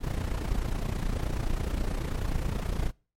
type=noise with amplitude modulation; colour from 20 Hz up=brown; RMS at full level=-26 dBFS; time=0-2.92 s; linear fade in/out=50 ms; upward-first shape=sine; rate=29.4 Hz; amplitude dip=70%; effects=noise-tail reverb RT60 0.4 s tail -26 dB re dry + MP3 64 kbps